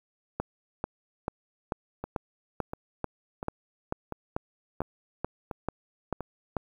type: two click trains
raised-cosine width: 1 ms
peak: -15 / -20 dBFS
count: 15 / 7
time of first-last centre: 0.4-6.567 / 2.04-6.207 s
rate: 2.27 / 1.44 Hz
effects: 9-bit